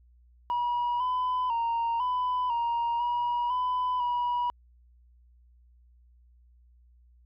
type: tone with pitch steps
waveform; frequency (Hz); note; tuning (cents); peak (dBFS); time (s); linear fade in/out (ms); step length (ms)
sine; 965 / 1005 / 928 / 999 / 939 / 962 / 1001 / 971; B5 / B5 / A#5 / B5 / A#5 / B5 / B5 / B5; -40 / +30 / -8 / +20 / +12 / -46 / +23 / -30; -23; 0.5-4.5; 0; 500
effects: tanh soft clip ceiling -24 dBFS + added 60 Hz sine -56 dBFS peak until 7.25 s